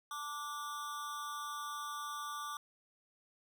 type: tone with amplitude modulation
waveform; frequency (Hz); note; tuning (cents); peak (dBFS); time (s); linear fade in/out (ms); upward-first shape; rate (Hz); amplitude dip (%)
square; 1171; D6; -5; -37; 0.11-2.57; 2; sine; 287; 80
effects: none